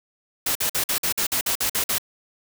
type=noise bursts; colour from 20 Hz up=white; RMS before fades=-23 dBFS; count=11; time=0.46-1.983 s; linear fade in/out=5 ms; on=93 ms; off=50 ms; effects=none